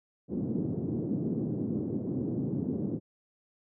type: band-pass noise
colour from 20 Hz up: white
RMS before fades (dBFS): -32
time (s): 0.28-3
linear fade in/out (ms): 50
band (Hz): 120 to 320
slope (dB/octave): 24
effects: none